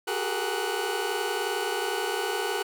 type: tone cluster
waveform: 25% pulse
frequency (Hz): 370.5 / 401.9 / 421.2 / 464.1 / 1486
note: F#4 / G4 / G#4 / A#4 / F#6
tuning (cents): +2 / +43 / +24 / -8 / +7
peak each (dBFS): -30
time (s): 0.07-2.63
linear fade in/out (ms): 10
effects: none